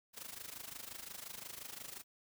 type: noise with amplitude modulation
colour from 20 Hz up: white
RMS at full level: -45 dBFS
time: 0.13-2.04 s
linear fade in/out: 50 ms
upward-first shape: sine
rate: 25.7 Hz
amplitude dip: 80%
effects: none